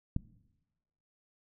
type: click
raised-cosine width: 5 ms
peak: -18 dBFS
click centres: 0.164 s
effects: noise-tail reverb RT60 1.0 s tail -19 dB re dry